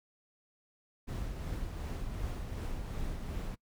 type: noise with tremolo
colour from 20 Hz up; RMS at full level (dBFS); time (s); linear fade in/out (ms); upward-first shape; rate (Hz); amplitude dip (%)
brown; -36; 1.07-3.56; 20; triangle; 2.7; 40
effects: noise-tail reverb RT60 0.1 s tail -24 dB re dry